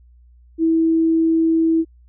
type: tone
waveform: sine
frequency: 325.7 Hz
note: E4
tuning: 21 cents flat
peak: -13 dBFS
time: 0.58-1.85 s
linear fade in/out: 50 ms
effects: added 60 Hz sine -46 dBFS peak until 2.08 s